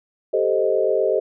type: chord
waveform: sine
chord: A half-diminished seventh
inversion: third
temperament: equal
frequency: 392 / 440 / 523.3 / 622.3 Hz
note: G4 / A4 / C5 / Eb5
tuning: 0 / 0 / 0 / 0 cents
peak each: -22 dBFS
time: 0.33-1.2 s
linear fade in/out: 10 ms
effects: none